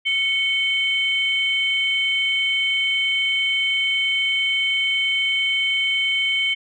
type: tone pair together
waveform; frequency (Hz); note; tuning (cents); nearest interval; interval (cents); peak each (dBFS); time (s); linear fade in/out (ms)
sine; 2217 / 3088; C#7 / G7; 0 / -27; tritone; 573; -20; 0.05-6.55; 20
effects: tanh soft clip ceiling -11 dBFS